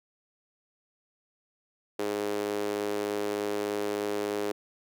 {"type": "tone with high-pass filter", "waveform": "sawtooth", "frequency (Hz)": 103.3, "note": "G#2", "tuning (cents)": -9, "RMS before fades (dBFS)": -31, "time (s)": [1.99, 4.52], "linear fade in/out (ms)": 5, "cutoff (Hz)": 390, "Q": 3.5, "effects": []}